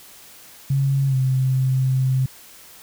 sine tone with pitch glide, 137 to 130.96 Hz, C#3 to C3, -20 to +2 cents, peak -16 dBFS, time 0.7-2.26 s, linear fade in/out 5 ms, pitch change -78 cents, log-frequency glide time 1.08-1.15 s, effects white hiss -45 dBFS RMS until 2.82 s

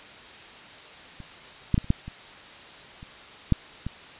clicks, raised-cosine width 5 ms, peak -29 / -8 / -10 / -30 / -7 / -24 / -30 / -6 / -18 dBFS, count 9, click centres 1.203 / 1.743 / 1.779 / 1.844 / 1.904 / 2.08 / 3.029 / 3.523 / 3.866 s, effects white hiss -45 dBFS RMS until 4.19 s + resampled to 8000 Hz

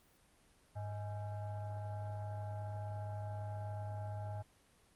sine tone with frequency modulation, 102.2 Hz, G#2, 27 cents flat, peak -39 dBFS, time 0.75-4.43 s, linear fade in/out 20 ms, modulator 730 Hz, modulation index 0.66, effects pink hiss -68 dBFS RMS until 4.95 s + Opus 32 kbps

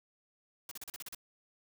white noise bursts, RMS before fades -44 dBFS, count 8, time 0.69-1.148 s, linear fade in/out 2 ms, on 24 ms, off 38 ms, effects none

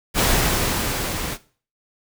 pink noise with level ramp, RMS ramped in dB -17 to -28 dBFS, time 0.14-1.38 s, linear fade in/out 50 ms, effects noise-tail reverb RT60 0.4 s tail -17 dB re dry

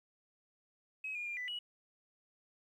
sine tone with pitch steps, 2550 / 2426 / 2397 / 1989 / 2921 Hz, D#7 / D#7 / D7 / B6 / F#7, +42 / -44 / +35 / +12 / -23 cents, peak -37 dBFS, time 1.04-1.59 s, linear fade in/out 5 ms, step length 110 ms, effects tanh soft clip ceiling -33 dBFS + 12-bit

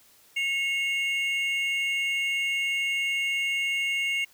triangle tone pair together, 2183 / 2794 Hz, C#7 / F7, -27 / 0 cents, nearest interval major third, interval 427 cents, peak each -25 / -27 dBFS, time 0.36-4.25 s, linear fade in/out 10 ms, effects white hiss -58 dBFS RMS until 4.33 s

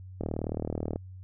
click train, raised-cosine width 2 ms, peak -18 dBFS, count 30, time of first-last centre 0.21-0.959 s, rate 38.7 Hz, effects added 93 Hz sine -42 dBFS peak until 1.23 s

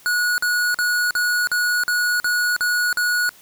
square tone bursts, 1458 Hz, F#6, 26 cents flat, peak -18 dBFS, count 9, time 0.06-3.292 s, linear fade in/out 0 ms, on 320 ms, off 44 ms, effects white hiss -49 dBFS RMS until 3.41 s

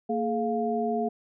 sine tone cluster, 229.4 / 424.1 / 701 Hz, A#3 / G#4 / F5, -28 / +36 / +6 cents, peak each -29 dBFS, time 0.09-1.09 s, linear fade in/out 10 ms, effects none

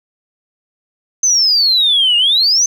sine exponential two-way sweep, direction down then up, 6272 to 2806 to 6272 Hz, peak -8 dBFS, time 1.23-2.66 s, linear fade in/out 5 ms, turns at 2.17 s, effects tanh soft clip ceiling -4 dBFS + 8-bit

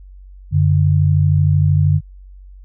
sine tone pair together, 93.79 / 146.8 Hz, F#2 / D3, +24 / 0 cents, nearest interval minor sixth, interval 776 cents, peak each -13 dBFS, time 0.51-2.01 s, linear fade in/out 50 ms, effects added 47 Hz sine -36 dBFS peak until 2.64 s

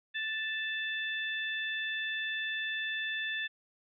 harmonic tone, 880 Hz, A5, in tune, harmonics 2 / 3 / 4, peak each -34 / -40 / -39 dBFS, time 0.14-3.48 s, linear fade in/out 20 ms, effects none

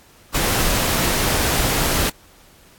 pink noise, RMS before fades -19 dBFS, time 0.34-2.1 s, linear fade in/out 10 ms, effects pink hiss -50 dBFS RMS until 2.78 s + AAC 64 kbps

